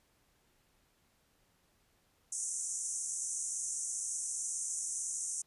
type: band-pass noise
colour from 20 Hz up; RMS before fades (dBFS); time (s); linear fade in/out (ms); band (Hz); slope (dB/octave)
pink; -38; 2.32-5.42; 5; 6000 to 9700; 96
effects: pink hiss -72 dBFS RMS until 5.46 s + resampled to 32000 Hz